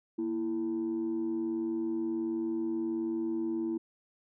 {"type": "tone pair together", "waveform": "sine", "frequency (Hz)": [233.1, 331.7], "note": ["A#3", "E4"], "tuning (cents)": [0, 11], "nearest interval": "tritone", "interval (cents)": 611, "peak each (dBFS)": [-35, -29], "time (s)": [0.18, 3.78], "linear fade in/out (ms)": 10, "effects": ["tanh soft clip ceiling -26 dBFS"]}